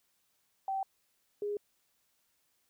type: tone pair in turn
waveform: sine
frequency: 774 / 412.1 Hz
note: G5 / G#4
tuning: -22 / -13 cents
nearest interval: major seventh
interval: 1091 cents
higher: first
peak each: -31 / -32 dBFS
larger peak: first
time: 0.68-0.83 / 1.42-1.57 s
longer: neither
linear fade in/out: 2 ms
effects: white hiss -75 dBFS RMS until 2.69 s